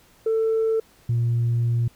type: tone pair in turn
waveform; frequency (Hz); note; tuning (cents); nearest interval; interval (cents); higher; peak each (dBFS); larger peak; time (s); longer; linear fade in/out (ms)
sine; 445.5 / 118; A4 / A#2; +22 / +22; octave + major seventh; 2300; first; -17; neither; 0.26-0.8 / 1.09-1.88; second; 5
effects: tanh soft clip ceiling -16 dBFS + pink hiss -56 dBFS RMS until 1.95 s